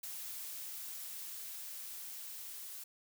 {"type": "noise with level ramp", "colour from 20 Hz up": "blue", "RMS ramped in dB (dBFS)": [-44, -47], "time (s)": [0.03, 2.84], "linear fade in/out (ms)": 5, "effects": []}